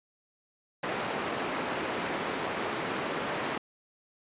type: band-pass noise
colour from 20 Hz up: pink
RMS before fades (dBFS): -33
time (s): 0.83-3.58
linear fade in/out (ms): 5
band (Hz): 260 to 2400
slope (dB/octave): 12
effects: resampled to 8000 Hz